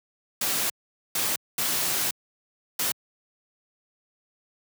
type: noise bursts at uneven times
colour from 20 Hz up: white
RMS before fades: -26 dBFS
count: 4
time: 0.41-0.7 / 1.15-1.36 / 1.58-2.11 / 2.79-2.92 s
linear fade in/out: 5 ms
effects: high-pass 100 Hz 12 dB/octave